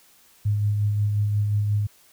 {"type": "tone with tremolo", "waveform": "sine", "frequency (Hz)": 103.83, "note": "G#2", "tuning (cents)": 0, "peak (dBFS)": -18, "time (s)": [0.45, 1.87], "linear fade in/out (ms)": 10, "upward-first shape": "sine", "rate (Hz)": 5.6, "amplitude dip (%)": 30, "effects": ["white hiss -56 dBFS RMS until 2.12 s"]}